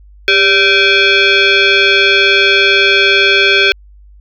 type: tone with frequency modulation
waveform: sine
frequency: 396.9 Hz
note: G4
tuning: 22 cents sharp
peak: -6 dBFS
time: 0.28-3.72 s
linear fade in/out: 0 ms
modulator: 972 Hz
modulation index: 3.5
effects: added 50 Hz sine -37 dBFS peak until 4.2 s